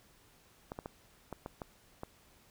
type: clicks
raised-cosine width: 1 ms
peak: -26 dBFS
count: 7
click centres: 0.719 / 0.789 / 0.859 / 1.327 / 1.461 / 1.618 / 2.034 s
effects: pink hiss -64 dBFS RMS until 2.5 s